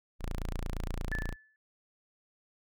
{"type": "tone", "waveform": "sawtooth", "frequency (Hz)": 28.61, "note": "A#0", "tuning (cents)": -31, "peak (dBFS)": -29, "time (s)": [0.19, 1.36], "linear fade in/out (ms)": 50}
{"type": "tone with exponential decay", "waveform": "sine", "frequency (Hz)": 1740, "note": "A6", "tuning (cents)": -20, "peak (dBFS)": -31, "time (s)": [1.12, 1.56], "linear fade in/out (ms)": 1, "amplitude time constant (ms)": 95}
{"effects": []}